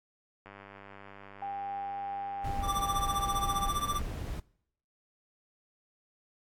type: click train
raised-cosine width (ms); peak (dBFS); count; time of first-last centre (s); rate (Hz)
0.5; -33; 354; 0.46-4.015; 99.3
type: tone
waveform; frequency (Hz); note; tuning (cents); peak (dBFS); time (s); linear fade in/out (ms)
sine; 797; G5; +28; -34; 1.42-3.69; 2
type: noise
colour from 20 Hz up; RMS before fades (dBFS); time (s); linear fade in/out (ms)
brown; -36; 2.44-4.4; 5
type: tone with tremolo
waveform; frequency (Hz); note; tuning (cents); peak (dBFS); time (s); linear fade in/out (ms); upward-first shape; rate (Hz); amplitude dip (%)
square; 1174.7; D6; 0; -27; 2.62-4.01; 50; triangle; 15; 95
effects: noise-tail reverb RT60 0.7 s tail -23 dB re dry + AAC 64 kbps